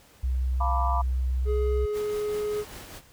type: tone with pitch glide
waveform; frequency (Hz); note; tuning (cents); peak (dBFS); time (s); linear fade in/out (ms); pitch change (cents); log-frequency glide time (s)
sine; 63.8 to 64.21; C2 to C2; -43 to -32; -23; 0.23-1.86; 10; +11; 1.57-1.7
type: chord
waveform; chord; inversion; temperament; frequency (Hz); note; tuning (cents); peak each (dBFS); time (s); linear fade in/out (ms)
sine; B half-diminished seventh; second; equal with one note detuned; 698.5 / 900 / 987.8 / 1174.7; F5 / A5 / B5 / D6; 0 / +39 / 0 / 0; -31 / -33 / -29 / -31; 0.6-1.02; 10
type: tone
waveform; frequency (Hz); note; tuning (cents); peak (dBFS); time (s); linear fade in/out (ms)
triangle; 419.9; G#4; +19; -24; 1.45-2.65; 50
type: noise with tremolo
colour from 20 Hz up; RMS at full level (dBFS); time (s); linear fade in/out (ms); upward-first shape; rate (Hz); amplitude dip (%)
pink; -41; 1.92-3.02; 50; triangle; 5; 45
effects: pink hiss -56 dBFS RMS until 3.12 s